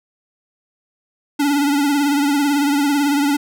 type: tone with vibrato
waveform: square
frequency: 286 Hz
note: D4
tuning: 46 cents flat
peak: -15 dBFS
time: 1.39-3.37 s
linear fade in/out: 10 ms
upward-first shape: triangle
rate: 18 Hz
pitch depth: 69 cents each way
effects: none